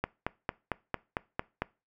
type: click train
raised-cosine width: 0.5 ms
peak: -14 dBFS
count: 8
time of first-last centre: 0.04-1.62 s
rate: 4.43 Hz
effects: noise-tail reverb RT60 0.3 s tail -22 dB re dry